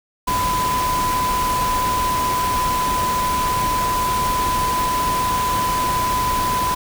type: tone in noise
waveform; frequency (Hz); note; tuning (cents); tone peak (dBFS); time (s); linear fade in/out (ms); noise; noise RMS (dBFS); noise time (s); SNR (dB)
sine; 1003; B5; +26; -18; 0.27-6.75; 10; pink; -25; 0.27-6.75; +4
effects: none